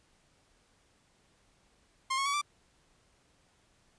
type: tone with pitch steps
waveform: sawtooth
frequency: 1060 / 1096.1 / 1133.5 / 1172.1 Hz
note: C6 / C#6 / C#6 / D6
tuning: +22 / -20 / +38 / -4 cents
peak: -25 dBFS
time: 2.1-2.416 s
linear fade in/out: 10 ms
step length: 79 ms
effects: pink hiss -68 dBFS RMS until 3.98 s + resampled to 22050 Hz